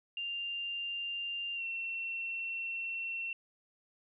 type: tone with pitch glide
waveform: sine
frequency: 2792 to 2711 Hz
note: F7 to E7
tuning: -1 to +48 cents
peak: -35 dBFS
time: 0.17-3.33 s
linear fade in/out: 2 ms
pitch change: -51 cents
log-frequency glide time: 1.55-1.63 s
effects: none